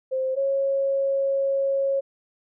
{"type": "tone pair in turn", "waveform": "sine", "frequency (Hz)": [523.3, 547.4], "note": ["C5", "C#5"], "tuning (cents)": [0, -22], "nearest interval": "minor second", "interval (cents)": 78, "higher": "second", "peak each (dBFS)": [-22, -20], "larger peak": "second", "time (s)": [[0.11, 0.36], [0.36, 2.01]], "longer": "second", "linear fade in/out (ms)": 20, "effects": []}